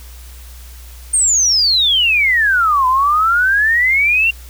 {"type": "exponential two-way sweep", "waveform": "sine", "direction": "down then up", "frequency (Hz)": [8870, 1003, 2784], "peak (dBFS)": -10, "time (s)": [1.13, 4.31], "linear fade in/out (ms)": 10, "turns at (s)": 2.87, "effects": ["added 61 Hz sine -33 dBFS peak until 4.49 s", "white hiss -42 dBFS RMS until 4.49 s"]}